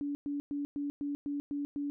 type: tone bursts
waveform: sine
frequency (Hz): 286.8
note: D4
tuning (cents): -41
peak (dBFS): -32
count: 8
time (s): 0.01-1.9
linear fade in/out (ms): 0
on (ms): 140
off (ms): 110
effects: none